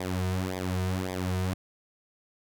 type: tone with flanger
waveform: sawtooth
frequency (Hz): 92.5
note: F#2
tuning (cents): 0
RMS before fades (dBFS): -30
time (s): 0-1.54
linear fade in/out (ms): 5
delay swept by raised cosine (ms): 0.7 to 3.7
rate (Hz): 1.8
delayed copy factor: -1
effects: none